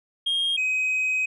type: tone pair in turn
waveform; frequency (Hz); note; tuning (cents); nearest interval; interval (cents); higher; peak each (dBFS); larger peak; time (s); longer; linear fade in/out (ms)
sine; 3236 / 2524; G#7 / D#7; -46 / +24; major third; 430; first; -19; neither; 0.26-0.57 / 0.57-1.26; second; 10
effects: tanh soft clip ceiling -20 dBFS